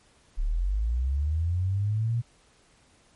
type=linear sweep; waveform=sine; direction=up; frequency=32.73 to 120 Hz; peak=-23 dBFS; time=0.37-2.22 s; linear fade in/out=20 ms; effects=pink hiss -61 dBFS RMS until 3.15 s + MP3 48 kbps